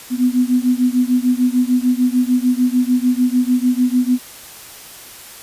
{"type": "beating tone pair", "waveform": "sine", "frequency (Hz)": [247, 253.7], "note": ["B3", "B3"], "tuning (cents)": [0, 47], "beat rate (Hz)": 6.7, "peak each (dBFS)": [-15, -16], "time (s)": [0.1, 4.19], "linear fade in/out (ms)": 50, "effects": ["white hiss -37 dBFS RMS until 5.42 s", "resampled to 32000 Hz"]}